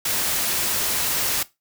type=noise; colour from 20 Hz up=white; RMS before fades=-23 dBFS; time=0.05-1.43 s; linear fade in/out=5 ms; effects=noise-tail reverb RT60 0.2 s tail -17 dB re dry